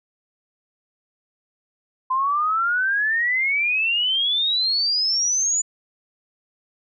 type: exponential sweep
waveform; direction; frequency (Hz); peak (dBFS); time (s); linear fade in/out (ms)
sine; up; 1022 to 7040; -18; 2.1-5.62; 10
effects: none